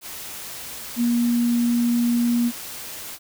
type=tone in noise; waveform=sine; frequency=238 Hz; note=A#3; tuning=36 cents sharp; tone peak=-17 dBFS; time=0.96-2.52 s; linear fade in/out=50 ms; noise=white; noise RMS=-35 dBFS; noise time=0.01-3.19 s; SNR=+15 dB; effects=none